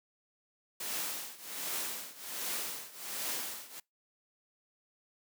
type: noise with tremolo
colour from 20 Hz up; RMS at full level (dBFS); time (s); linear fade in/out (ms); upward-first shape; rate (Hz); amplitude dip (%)
white; -35; 0.8-3.8; 5; triangle; 1.3; 90
effects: noise-tail reverb RT60 0.2 s tail -26 dB re dry + high-pass 200 Hz 12 dB/octave